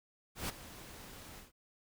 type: noise with ADSR envelope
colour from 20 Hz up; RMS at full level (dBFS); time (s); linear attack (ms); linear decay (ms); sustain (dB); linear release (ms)
pink; -36; 0.35-1.52; 140; 15; -15; 150
effects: none